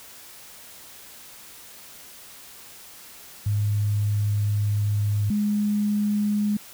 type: tone pair in turn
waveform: sine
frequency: 103.83 / 207.7 Hz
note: G#2 / G#3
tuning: 0 / 0 cents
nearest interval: octave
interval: 1200 cents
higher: second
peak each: -20 dBFS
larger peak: neither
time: 3.46-5.3 / 5.3-6.57 s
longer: first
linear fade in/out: 5 ms
effects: white hiss -45 dBFS RMS until 6.73 s